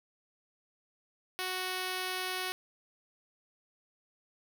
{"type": "tone", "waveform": "5% pulse", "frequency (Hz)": 370, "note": "F#4", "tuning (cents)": 0, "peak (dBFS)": -22, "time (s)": [1.39, 2.52], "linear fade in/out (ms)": 0, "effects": []}